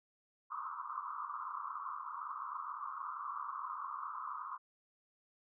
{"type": "band-pass noise", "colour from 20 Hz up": "pink", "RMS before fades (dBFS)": -43, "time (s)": [0.5, 4.58], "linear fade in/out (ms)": 20, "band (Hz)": [1000, 1300], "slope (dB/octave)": 96, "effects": []}